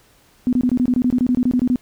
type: tone bursts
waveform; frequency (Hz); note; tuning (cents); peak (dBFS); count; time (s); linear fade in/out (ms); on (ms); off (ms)
sine; 249.4; B3; +17; -13; 16; 0.47-1.758; 0; 58; 24
effects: pink hiss -54 dBFS RMS until 1.81 s